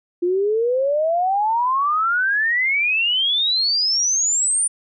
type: exponential sweep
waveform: sine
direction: up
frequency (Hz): 344.4 to 9330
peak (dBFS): -16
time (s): 0.22-4.68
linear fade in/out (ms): 10
effects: none